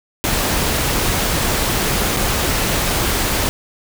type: noise with dropouts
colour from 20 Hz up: pink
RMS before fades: -18 dBFS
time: 0.24-3.49 s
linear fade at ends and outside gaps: 0 ms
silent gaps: 2.165-2.17 s
effects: none